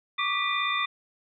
sine tone cluster, 1136 / 1193 / 1973 / 2418 / 3578 Hz, C#6 / D6 / B6 / D7 / A7, +42 / +27 / -2 / +50 / +28 cents, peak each -31 dBFS, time 0.18-0.86 s, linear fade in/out 10 ms, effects none

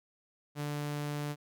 sawtooth tone, 146.83 Hz, D3, in tune, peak -30 dBFS, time 0.55-1.36 s, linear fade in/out 50 ms, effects none

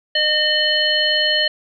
harmonic tone with a mistuned harmonic, 610 Hz, D#5, 34 cents flat, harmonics 1 / 3 / 5 / 7, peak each -23 / -20 / -18 / -21 dBFS, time 0.15-1.48 s, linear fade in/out 5 ms, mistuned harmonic 5, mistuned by -15 cents, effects none

